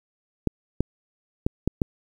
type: clicks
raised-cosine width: 3 ms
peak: -8 dBFS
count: 5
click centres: 0.473 / 0.806 / 1.465 / 1.676 / 1.818 s
effects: 8-bit